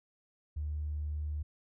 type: tone with tanh clipping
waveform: triangle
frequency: 75.2 Hz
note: D2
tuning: 42 cents sharp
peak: -33 dBFS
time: 0.56-1.43 s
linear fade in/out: 10 ms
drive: 4 dB
effects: none